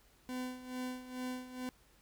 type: tone with tremolo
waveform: 40% pulse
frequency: 253.2 Hz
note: B3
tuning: 43 cents sharp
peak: -36 dBFS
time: 0.29-1.69 s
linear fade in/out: 0 ms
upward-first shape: sine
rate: 2.3 Hz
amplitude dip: 75%
effects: added 50 Hz sine -70 dBFS peak until 2.01 s + pink hiss -67 dBFS RMS until 2.01 s